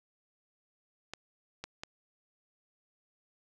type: clicks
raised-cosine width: 0.2 ms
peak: -22 dBFS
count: 3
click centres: 1.136 / 1.64 / 1.835 s
effects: none